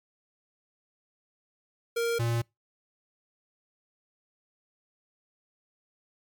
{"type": "tone pair in turn", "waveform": "square", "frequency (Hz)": [466.2, 116.99], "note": ["A#4", "A#2"], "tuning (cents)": [0, 7], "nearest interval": "2 octaves", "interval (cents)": 2393, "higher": "first", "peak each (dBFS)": -26, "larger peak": "neither", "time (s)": [[1.96, 2.19], [2.19, 2.42]], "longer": "neither", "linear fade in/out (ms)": 10, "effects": ["noise-tail reverb RT60 0.2 s tail -25 dB re dry", "MP3 96 kbps"]}